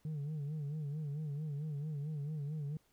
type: tone with vibrato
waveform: sine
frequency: 148.8 Hz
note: D3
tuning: 23 cents sharp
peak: -34 dBFS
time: 0.05-2.77 s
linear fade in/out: 2 ms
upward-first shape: sine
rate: 4.5 Hz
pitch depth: 95 cents each way
effects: tanh soft clip ceiling -36 dBFS + pink hiss -73 dBFS RMS until 2.92 s